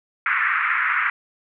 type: band-pass noise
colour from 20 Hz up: pink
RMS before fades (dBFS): -21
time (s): 0.26-1.1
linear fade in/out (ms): 2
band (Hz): 1200 to 2200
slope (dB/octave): 48
effects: none